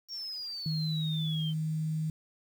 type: exponential sweep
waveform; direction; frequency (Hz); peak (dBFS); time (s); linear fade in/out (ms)
sine; down; 5588 to 3080; -36; 0.08-1.54; 50
type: tone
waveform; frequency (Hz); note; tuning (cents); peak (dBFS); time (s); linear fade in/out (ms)
sine; 157.1; D#3; +17; -29; 0.66-2.1; 2
effects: 9-bit